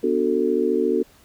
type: chord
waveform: sine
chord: B minor seventh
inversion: none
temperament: just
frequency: 246.9 / 296.3 / 370.4 / 444.5 Hz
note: B3 / D4 / F#4 / A4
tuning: 0 / +15 / +2 / +18 cents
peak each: -25 / -25 / -22 / -22 dBFS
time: 0.03-1.03 s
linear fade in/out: 10 ms
effects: pink hiss -54 dBFS RMS until 1.24 s